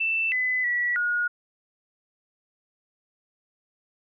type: tone with pitch steps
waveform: sine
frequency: 2662 / 2011 / 1941 / 1442 Hz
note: E7 / B6 / B6 / F#6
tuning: +16 / +31 / -31 / -45 cents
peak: -22 dBFS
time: 0-1.28 s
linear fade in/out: 10 ms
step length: 320 ms
effects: none